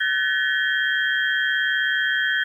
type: tone cluster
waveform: sine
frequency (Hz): 1517 / 1733 / 1872 / 3218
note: F#6 / A6 / A#6 / G7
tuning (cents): +43 / -27 / +7 / +45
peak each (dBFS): -23 / -23 / -27 / -28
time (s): 0-2.44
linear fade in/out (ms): 10
effects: 9-bit